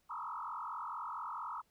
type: tone with frequency modulation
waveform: sine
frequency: 1107 Hz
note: C#6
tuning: 3 cents flat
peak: -39 dBFS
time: 0.09-1.62 s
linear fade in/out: 20 ms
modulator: 44.4 Hz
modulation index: 4.8
effects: pink hiss -75 dBFS RMS until 1.7 s